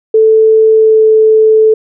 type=tone with pitch glide; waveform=sine; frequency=440 to 437.2 Hz; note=A4 to A4; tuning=0 to -11 cents; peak=-3 dBFS; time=0.14-1.74 s; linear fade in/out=5 ms; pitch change=-11 cents; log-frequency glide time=0.72-1.07 s; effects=none